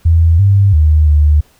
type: tone with pitch steps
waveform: sine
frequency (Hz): 82.6 / 99.2 / 76.9 / 74.7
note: E2 / G2 / D#2 / D2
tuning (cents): +4 / +21 / -20 / +30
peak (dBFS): -5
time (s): 0.05-1.41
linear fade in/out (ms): 10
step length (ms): 340
effects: pink hiss -50 dBFS RMS until 1.59 s